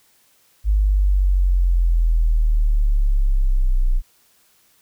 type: exponential sweep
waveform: sine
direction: down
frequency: 51.91 to 30.12 Hz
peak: -13 dBFS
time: 0.64-4.02 s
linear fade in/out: 50 ms
effects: white hiss -58 dBFS RMS until 4.81 s